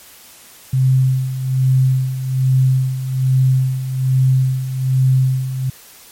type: tone with tremolo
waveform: sine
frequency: 130.81 Hz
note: C3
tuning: in tune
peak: -9 dBFS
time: 0.73-5.7 s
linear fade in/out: 5 ms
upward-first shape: sine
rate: 1.2 Hz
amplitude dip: 70%
effects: white hiss -42 dBFS RMS until 6.11 s + MP3 64 kbps